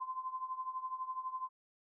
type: tone with tremolo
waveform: sine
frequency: 1034 Hz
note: C6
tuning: 21 cents flat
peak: -34 dBFS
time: 0-1.49 s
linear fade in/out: 20 ms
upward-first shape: triangle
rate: 12 Hz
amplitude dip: 85%
effects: none